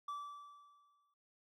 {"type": "tone with exponential decay", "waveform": "triangle", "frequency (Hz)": 1159, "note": "D6", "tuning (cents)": -23, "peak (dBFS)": -37, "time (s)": [0.08, 1.14], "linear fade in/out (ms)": 5, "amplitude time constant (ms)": 230, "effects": []}